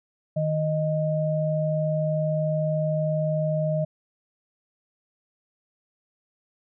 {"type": "tone pair together", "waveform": "sine", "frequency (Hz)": [155.56, 621.2], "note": ["D#3", "D#5"], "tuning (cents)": [0, -3], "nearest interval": "2 octaves", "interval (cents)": 2397, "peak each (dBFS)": [-24, -25], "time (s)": [0.36, 3.85], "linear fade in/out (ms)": 10, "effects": []}